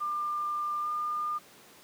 sine tone with pitch glide, 1196 to 1208.5 Hz, D6 to D6, +31 to +49 cents, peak -29 dBFS, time 0-1.39 s, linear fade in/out 20 ms, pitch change +18 cents, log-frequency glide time 0.82-0.88 s, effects pink hiss -54 dBFS RMS until 1.83 s + high-pass 200 Hz 12 dB/octave

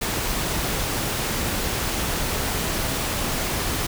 pink noise, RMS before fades -25 dBFS, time 0.01-3.87 s, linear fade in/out 10 ms, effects none

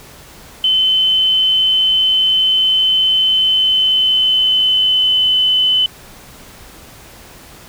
sine tone with pitch glide, 3055 to 3025 Hz, G7 to F#7, -45 to +38 cents, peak -10 dBFS, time 0.64-5.86 s, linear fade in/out 2 ms, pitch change -17 cents, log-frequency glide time 3.35-5.38 s, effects pink hiss -39 dBFS RMS until 7.68 s

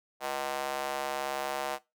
square tone with high-pass filter, 69.2 Hz, C#2, 2 cents flat, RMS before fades -34 dBFS, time 0.2-1.79 s, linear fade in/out 50 ms, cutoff 690 Hz, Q 2.1, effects noise-tail reverb RT60 0.2 s tail -17 dB re dry

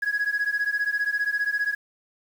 sine beating tone pair, 1661.2 / 1676.2 Hz, G#6 / G#6, 0 / +16 cents, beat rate 15 Hz, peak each -24 dBFS, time 0.02-1.75 s, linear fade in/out 10 ms, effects tanh soft clip ceiling -19 dBFS + 8-bit

